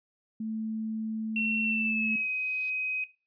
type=tone; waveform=sine; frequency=220 Hz; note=A3; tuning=in tune; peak=-31 dBFS; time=0.4-2.16 s; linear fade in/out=5 ms
type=tone with pitch glide; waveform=sine; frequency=2716 to 2520 Hz; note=F7 to D#7; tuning=-49 to +21 cents; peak=-27 dBFS; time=1.36-3.04 s; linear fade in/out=2 ms; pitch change=-130 cents; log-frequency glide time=1.63-2.28 s
type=noise with exponential growth; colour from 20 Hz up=violet; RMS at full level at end=-39 dBFS; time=1.82-2.7 s; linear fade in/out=5 ms; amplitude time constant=190 ms
effects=noise-tail reverb RT60 0.3 s tail -18 dB re dry + resampled to 11025 Hz